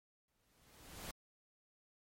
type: noise with exponential growth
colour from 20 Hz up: pink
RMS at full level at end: -45 dBFS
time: 0.28-1.11 s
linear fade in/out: 2 ms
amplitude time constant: 180 ms
effects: MP3 64 kbps